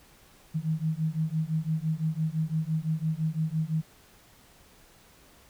sine beating tone pair, 155.56 / 161.46 Hz, D#3 / E3, 0 / -36 cents, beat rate 5.9 Hz, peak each -29 / -29 dBFS, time 0.54-3.82 s, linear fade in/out 20 ms, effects pink hiss -57 dBFS RMS until 5.49 s

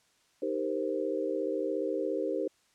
sine chord, C minor seventh, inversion first, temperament equal, 311.1 / 392 / 466.2 / 523.3 Hz, Eb4 / G4 / Bb4 / C5, 0 / 0 / 0 / 0 cents, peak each -35 / -34 / -35 / -34 dBFS, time 0.42-2.48 s, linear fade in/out 5 ms, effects white hiss -68 dBFS RMS until 2.74 s + low-pass 8000 Hz 12 dB/octave

